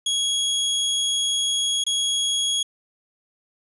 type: tone with dropouts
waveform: sawtooth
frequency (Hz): 3322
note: G#7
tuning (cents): 0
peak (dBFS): -17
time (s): 0.06-2.63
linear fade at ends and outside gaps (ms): 5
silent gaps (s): 1.84-1.865
effects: resampled to 24000 Hz